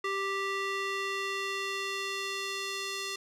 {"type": "tone with band-pass filter sweep", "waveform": "square", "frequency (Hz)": 392, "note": "G4", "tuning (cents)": 0, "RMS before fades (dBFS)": -34, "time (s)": [0.04, 3.16], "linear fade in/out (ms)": 5, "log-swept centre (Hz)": [1700, 4400], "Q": 0.95, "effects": []}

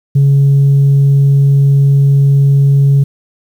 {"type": "tone", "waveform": "sine", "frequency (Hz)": 139.2, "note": "C#3", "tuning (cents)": 8, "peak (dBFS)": -3, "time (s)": [0.15, 3.04], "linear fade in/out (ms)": 10, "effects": ["tanh soft clip ceiling -3 dBFS", "7-bit"]}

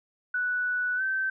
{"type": "tone with pitch glide", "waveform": "sine", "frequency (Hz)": [1480, 1547.3], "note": ["F#6", "G6"], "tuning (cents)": [0, -23], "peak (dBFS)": -25, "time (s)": [0.34, 1.3], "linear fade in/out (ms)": 5, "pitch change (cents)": 77, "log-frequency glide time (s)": [0.96, 1.02], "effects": []}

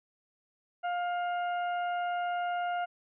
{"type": "harmonic tone", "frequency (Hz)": 706, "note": "F5", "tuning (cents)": 19, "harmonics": [1, 2, 3, 4], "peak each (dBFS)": [-30, -38, -49, -48], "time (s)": [0.83, 2.86], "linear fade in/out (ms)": 20, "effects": []}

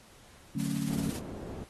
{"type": "chord", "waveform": "sine", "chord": "D major seventh", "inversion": "none", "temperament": "just", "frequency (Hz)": [146.83, 183.54, 220.2, 275.3], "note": ["D3", "F#3", "A3", "C#4"], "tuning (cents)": [0, -14, 2, -12], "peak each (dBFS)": -35, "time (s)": [0.55, 1.1], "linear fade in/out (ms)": 5}
{"type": "noise with tremolo", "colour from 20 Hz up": "white", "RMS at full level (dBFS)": -41, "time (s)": [0.59, 1.2], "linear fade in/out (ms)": 10, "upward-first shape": "triangle", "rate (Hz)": 18, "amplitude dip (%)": 55}
{"type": "low-pass noise", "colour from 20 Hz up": "white", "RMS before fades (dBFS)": -41, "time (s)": [0.9, 1.64], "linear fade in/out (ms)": 0, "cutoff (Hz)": 330, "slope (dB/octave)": 12}
{"effects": ["pink hiss -57 dBFS RMS until 1.69 s", "AAC 32 kbps"]}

